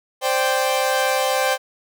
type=chord; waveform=sawtooth; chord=C suspended second; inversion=none; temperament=equal; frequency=523.3 / 587.3 / 784 Hz; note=C5 / D5 / G5; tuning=0 / 0 / 0 cents; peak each=-17 / -21 / -18 dBFS; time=0.21-1.58 s; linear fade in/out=50 ms; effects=none